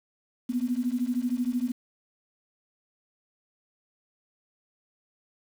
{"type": "beating tone pair", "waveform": "sine", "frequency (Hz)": [240, 253], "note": ["B3", "B3"], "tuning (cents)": [-49, 42], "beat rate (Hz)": 13, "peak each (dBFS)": -28, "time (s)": [0.49, 1.72], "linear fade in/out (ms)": 10, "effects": ["8-bit"]}